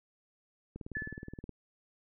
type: click train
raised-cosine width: 3 ms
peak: -29 dBFS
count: 15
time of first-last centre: 0.76-1.493 s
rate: 19.1 Hz
type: tone with exponential decay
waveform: sine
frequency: 1735 Hz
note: A6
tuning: 25 cents flat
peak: -32 dBFS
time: 0.95-1.41 s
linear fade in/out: 5 ms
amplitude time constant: 99 ms
effects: none